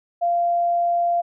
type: tone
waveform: sine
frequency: 692 Hz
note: F5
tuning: 16 cents flat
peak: -17 dBFS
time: 0.21-1.22 s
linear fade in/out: 20 ms
effects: none